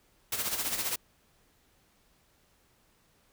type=noise with tremolo; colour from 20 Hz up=white; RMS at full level=-30 dBFS; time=0.32-0.96 s; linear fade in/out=5 ms; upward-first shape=sine; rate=15 Hz; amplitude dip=60%; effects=pink hiss -67 dBFS RMS until 3.32 s